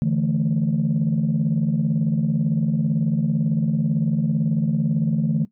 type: chord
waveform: sine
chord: D suspended second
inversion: none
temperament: equal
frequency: 146.83 / 164.81 / 220 Hz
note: D3 / E3 / A3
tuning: 0 / 0 / 0 cents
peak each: -21 dBFS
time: 0.02-5.45 s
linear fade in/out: 0 ms
effects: noise-tail reverb RT60 0.1 s tail -18 dB re dry + tanh soft clip ceiling -12 dBFS